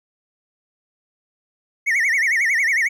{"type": "tone with vibrato", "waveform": "triangle", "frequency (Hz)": 2010, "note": "B6", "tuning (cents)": 30, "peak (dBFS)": -14, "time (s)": [1.86, 2.89], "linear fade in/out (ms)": 20, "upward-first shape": "sine", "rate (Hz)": 11, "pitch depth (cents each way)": 200, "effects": []}